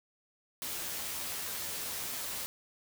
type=noise with comb filter; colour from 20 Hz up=white; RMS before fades=-38 dBFS; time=0.62-2.46 s; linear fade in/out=0 ms; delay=12 ms; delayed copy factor=+0.55; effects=none